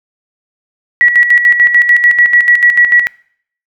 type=tone with tremolo; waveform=sine; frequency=1932 Hz; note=B6; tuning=39 cents flat; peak=-3 dBFS; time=1.01-3.07 s; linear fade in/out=0 ms; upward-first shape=square; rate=6.8 Hz; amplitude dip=60%; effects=noise-tail reverb RT60 0.6 s tail -23 dB re dry